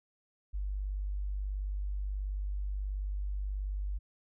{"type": "tone", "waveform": "sine", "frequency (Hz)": 49.27, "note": "G1", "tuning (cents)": 10, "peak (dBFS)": -32, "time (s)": [0.53, 3.99], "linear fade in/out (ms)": 20, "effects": []}